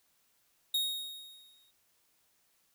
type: tone with exponential decay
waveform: 45% pulse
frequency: 3749 Hz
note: A#7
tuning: 9 cents sharp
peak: -27 dBFS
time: 0.74-1.71 s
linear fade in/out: 5 ms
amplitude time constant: 210 ms
effects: white hiss -72 dBFS RMS until 2.74 s